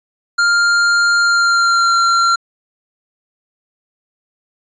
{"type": "tone with pitch glide", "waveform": "square", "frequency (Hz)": [1400, 1373.6], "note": ["F6", "F6"], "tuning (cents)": [4, -29], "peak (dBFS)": -11, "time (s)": [0.38, 2.36], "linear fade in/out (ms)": 10, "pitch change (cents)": -33, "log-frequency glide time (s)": [1.18, 1.97], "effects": ["resampled to 16000 Hz"]}